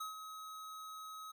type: tone with ADSR envelope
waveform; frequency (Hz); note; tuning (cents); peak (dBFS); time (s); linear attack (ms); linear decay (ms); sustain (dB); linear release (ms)
square; 1274; D#6; +41; -40; 0-1.32; 9; 130; -7; 13
effects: none